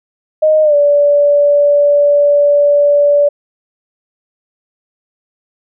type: tone with pitch glide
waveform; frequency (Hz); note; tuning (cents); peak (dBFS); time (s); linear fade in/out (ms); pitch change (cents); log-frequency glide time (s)
sine; 620 to 578.5; D#5 to D5; -6 to -26; -6; 0.42-3.29; 10; -120; 0.63-0.75
effects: none